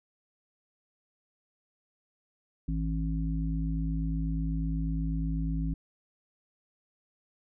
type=harmonic tone; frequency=54.1 Hz; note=A1; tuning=29 cents flat; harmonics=1 / 3 / 5; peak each=-30 / -32 / -36 dBFS; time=2.68-5.74 s; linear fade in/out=5 ms; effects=none